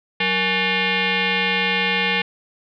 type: tone with frequency modulation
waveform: sine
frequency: 185 Hz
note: F#3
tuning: in tune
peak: -17 dBFS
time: 0.2-2.22 s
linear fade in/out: 5 ms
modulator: 653 Hz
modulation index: 4.7
effects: none